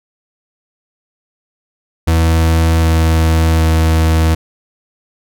40% pulse tone with pitch steps, 81.6 / 80.99 / 80.38 Hz, E2 / E2 / E2, -17 / -30 / -43 cents, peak -8 dBFS, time 2.07-4.35 s, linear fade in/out 10 ms, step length 760 ms, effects none

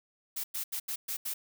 blue noise bursts at uneven times, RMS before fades -35 dBFS, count 6, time 0.36-0.44 / 0.54-0.64 / 0.72-0.8 / 0.88-0.96 / 1.08-1.17 / 1.25-1.34 s, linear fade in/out 10 ms, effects none

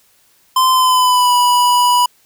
square tone with pitch glide, 1034 to 981.1 Hz, C6 to B5, -21 to -12 cents, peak -10 dBFS, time 0.56-2.06 s, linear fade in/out 5 ms, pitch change -91 cents, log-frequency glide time 0.71-1.34 s, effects white hiss -54 dBFS RMS until 2.25 s

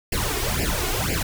pink noise with flanger, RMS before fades -24 dBFS, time 0.12-1.23 s, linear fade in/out 5 ms, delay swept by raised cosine 0.4 to 2.8 ms, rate 2 Hz, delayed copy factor +0.9, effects none

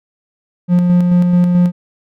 triangle tone with tremolo, 177.1 Hz, F3, 24 cents sharp, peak -5 dBFS, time 0.68-1.72 s, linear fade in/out 50 ms, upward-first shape square, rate 4.6 Hz, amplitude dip 30%, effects none

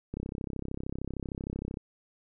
click train, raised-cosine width 3 ms, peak -22 dBFS, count 55, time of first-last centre 0.14-1.771 s, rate 33.1 Hz, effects none

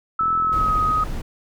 sine tone with pitch glide, 1308 to 1256.2 Hz, E6 to D#6, -14 to +16 cents, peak -17 dBFS, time 0.19-1.04 s, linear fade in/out 5 ms, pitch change -70 cents, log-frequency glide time 0.39-0.77 s
click train, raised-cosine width 3 ms, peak -24 dBFS, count 30, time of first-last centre 0.21-0.899 s, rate 42.1 Hz
brown noise, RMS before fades -27 dBFS, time 0.52-1.22 s, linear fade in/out 10 ms
effects none

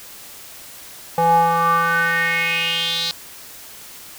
square tone with band-pass filter sweep, 167.4 Hz, E3, 27 cents sharp, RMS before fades -18 dBFS, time 1.18-3.11 s, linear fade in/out 0 ms, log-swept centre 720 to 4200 Hz, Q 5.7, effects white hiss -39 dBFS RMS until 4.18 s

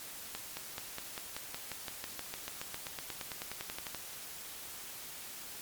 accelerating click train, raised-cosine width 0.2 ms, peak -21 dBFS, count 27, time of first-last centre 0.35-3.947 s, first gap 220 ms, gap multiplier 0.96, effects white hiss -46 dBFS RMS until 5.61 s + MP3 96 kbps

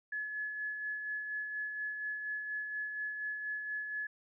sine tone with tremolo, 1706 Hz, G#6, 46 cents sharp, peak -34 dBFS, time 0.12-4.07 s, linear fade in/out 5 ms, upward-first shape sine, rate 4.2 Hz, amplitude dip 40%, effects none

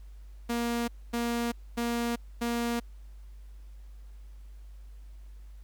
sawtooth tone bursts, 236 Hz, A#3, 22 cents sharp, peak -24 dBFS, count 4, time 0.49-2.8 s, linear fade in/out 10 ms, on 390 ms, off 250 ms, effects added 50 Hz sine -44 dBFS peak until 5.63 s + pink hiss -67 dBFS RMS until 5.63 s

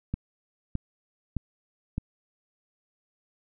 click train, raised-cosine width 5 ms, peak -16 dBFS, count 4, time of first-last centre 0.14-1.98 s, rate 1.63 Hz, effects none

